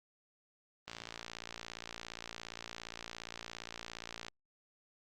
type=click train; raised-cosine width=0.2 ms; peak=-25 dBFS; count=196; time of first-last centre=0.88-4.283 s; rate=57.3 Hz; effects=Opus 32 kbps